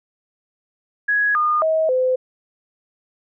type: tone with pitch steps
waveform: sine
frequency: 1669 / 1219 / 637 / 512 Hz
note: G#6 / D#6 / D#5 / C5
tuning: +8 / -36 / +41 / -38 cents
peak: -15 dBFS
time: 1.08-2.16 s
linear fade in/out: 10 ms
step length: 270 ms
effects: none